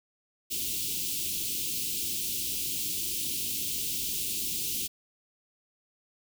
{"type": "band-stop noise", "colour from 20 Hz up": "white", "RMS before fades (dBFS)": -32, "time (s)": [0.5, 4.88], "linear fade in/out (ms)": 20, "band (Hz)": [400, 2600], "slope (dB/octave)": 48, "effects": []}